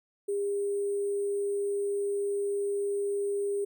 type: tone with sample-and-hold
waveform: sine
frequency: 403.4 Hz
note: G4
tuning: 50 cents sharp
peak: -27 dBFS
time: 0.28-3.65 s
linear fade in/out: 10 ms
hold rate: 8820 Hz
effects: none